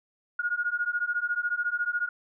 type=beating tone pair; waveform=sine; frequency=1429 / 1443 Hz; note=F6 / F#6; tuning=+39 / -44 cents; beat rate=14 Hz; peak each=-29 dBFS; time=0.39-2.09 s; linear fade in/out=5 ms; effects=none